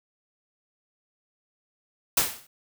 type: noise with exponential decay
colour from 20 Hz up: white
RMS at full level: -18 dBFS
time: 2.17-2.47 s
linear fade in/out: 5 ms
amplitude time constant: 64 ms
effects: none